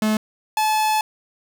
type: tone pair in turn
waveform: 45% pulse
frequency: 215.7 / 862.8 Hz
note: A3 / A5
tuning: -34 / -34 cents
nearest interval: 2 octaves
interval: 2400 cents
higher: second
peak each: -17 dBFS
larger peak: neither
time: 0.02-0.17 / 0.57-1.01 s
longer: second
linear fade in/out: 2 ms
effects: none